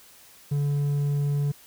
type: tone with hard clipping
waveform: sine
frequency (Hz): 143.7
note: D3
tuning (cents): -37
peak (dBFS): -23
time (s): 0.51-1.52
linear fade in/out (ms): 10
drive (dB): 3
effects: white hiss -52 dBFS RMS until 1.66 s